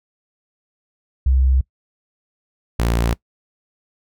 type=tone pair in turn; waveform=sine / sawtooth; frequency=65.3 / 57.82 Hz; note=C2 / A#1; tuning=-3 / -13 cents; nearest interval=major second; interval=210 cents; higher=first; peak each=-12 dBFS; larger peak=neither; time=1.26-1.61 / 2.79-3.14 s; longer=neither; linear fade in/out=5 ms; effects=noise-tail reverb RT60 0.1 s tail -22 dB re dry